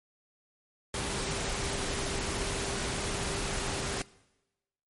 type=tone in noise; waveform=sine; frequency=395.7 Hz; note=G4; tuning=16 cents sharp; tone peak=-42 dBFS; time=0.94-4.02 s; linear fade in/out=2 ms; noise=pink; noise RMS=-33 dBFS; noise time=0.94-4.02 s; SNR=-12 dB; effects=noise-tail reverb RT60 1.0 s tail -21 dB re dry + MP3 48 kbps